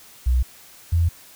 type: tone pair in turn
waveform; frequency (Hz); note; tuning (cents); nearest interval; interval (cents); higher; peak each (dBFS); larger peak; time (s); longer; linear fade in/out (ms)
sine; 62.5 / 84.23; B1 / E2; +21 / +38; perfect fourth; 517; second; -15; neither; 0.26-0.43 / 0.92-1.09; neither; 10
effects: white hiss -47 dBFS RMS until 1.35 s